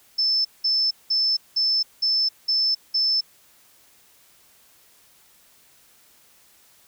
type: tone bursts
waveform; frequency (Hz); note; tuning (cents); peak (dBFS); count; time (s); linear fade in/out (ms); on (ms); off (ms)
sine; 5274; E8; 0; -18; 7; 0.18-3.21; 10; 270; 190
effects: white hiss -56 dBFS RMS until 6.87 s